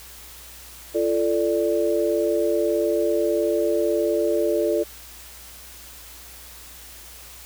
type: chord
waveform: sine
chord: D minor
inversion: first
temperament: equal with one note detuned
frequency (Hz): 341.6 / 440 / 587.3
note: F4 / A4 / D5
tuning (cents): -38 / 0 / 0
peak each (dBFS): -23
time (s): 0.94-4.84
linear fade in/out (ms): 20
effects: added 60 Hz sine -48 dBFS peak until 7.45 s + white hiss -43 dBFS RMS until 7.45 s